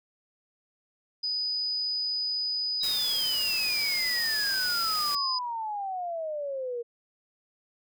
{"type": "tone", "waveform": "sine", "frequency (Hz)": 4978, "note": "D#8", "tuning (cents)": 0, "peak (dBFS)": -27, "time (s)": [1.23, 5.39], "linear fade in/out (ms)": 10}
{"type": "exponential sweep", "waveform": "sine", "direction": "down", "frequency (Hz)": [3951, 466.2], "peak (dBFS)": -30, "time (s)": [2.8, 6.83], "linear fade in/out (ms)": 20}
{"type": "noise", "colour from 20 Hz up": "white", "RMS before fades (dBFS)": -37, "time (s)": [2.83, 5.15], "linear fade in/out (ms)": 2}
{"effects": []}